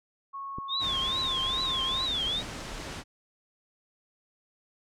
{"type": "tone with pitch glide", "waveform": "sine", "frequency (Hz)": [1100, 1056.4], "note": ["C#6", "C6"], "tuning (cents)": [-14, 16], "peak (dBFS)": -35, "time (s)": [0.33, 2.07], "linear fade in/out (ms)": 20, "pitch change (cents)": -70, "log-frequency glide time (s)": [0.62, 1.19]}
{"type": "click", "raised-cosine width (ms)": 3, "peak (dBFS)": -25, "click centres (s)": 0.585}
{"type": "tone with vibrato", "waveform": "sine", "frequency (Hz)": 3529, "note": "A7", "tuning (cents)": 4, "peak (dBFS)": -27, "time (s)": [0.68, 2.43], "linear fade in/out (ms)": 50, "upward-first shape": "triangle", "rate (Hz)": 2.4, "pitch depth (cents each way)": 220}
{"type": "noise", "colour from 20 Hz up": "pink", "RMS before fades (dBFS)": -38, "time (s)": [0.79, 3.04], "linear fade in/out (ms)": 50}
{"effects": ["low-pass 7000 Hz 12 dB/octave"]}